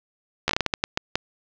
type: slowing click train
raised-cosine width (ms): 0.2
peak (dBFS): -3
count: 11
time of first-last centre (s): 0.48-1.155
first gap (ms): 13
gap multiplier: 1.34
effects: low-pass 5000 Hz 12 dB/octave + 7-bit